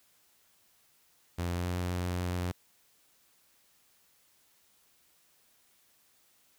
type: tone with pitch glide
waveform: sawtooth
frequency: 87.31 to 89.3 Hz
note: F2 to F2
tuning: 0 to +39 cents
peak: -27 dBFS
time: 1.38-2.52 s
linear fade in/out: 10 ms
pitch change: +39 cents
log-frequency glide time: 1.55-1.68 s
effects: white hiss -67 dBFS RMS until 6.58 s